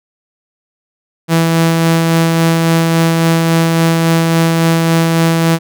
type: tone with tremolo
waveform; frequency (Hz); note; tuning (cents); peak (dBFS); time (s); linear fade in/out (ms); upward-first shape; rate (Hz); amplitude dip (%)
sawtooth; 164.81; E3; 0; -4; 1.28-5.59; 50; sine; 3.6; 25
effects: none